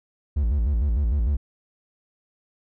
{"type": "tone with vibrato", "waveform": "triangle", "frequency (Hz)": 64, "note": "C2", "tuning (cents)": -38, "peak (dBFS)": -17, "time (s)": [0.36, 1.37], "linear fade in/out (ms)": 10, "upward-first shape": "square", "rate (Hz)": 6.6, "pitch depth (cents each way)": 220, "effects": []}